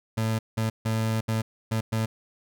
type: tone bursts at uneven times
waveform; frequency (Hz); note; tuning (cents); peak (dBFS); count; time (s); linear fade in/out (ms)
30% pulse; 111.3; A2; +20; -21; 6; 0.17-0.39 / 0.57-0.7 / 0.85-1.21 / 1.28-1.42 / 1.71-1.81 / 1.92-2.06; 10
effects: none